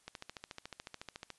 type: click train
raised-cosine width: 0.2 ms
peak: -26 dBFS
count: 18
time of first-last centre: 0.08-1.303 s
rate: 13.9 Hz
effects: white hiss -69 dBFS RMS until 1.38 s + resampled to 24000 Hz